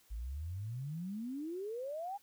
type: exponential sweep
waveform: sine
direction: up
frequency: 51 to 830.6 Hz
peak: -38 dBFS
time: 0.1-2.18 s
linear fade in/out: 20 ms
effects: white hiss -67 dBFS RMS until 2.22 s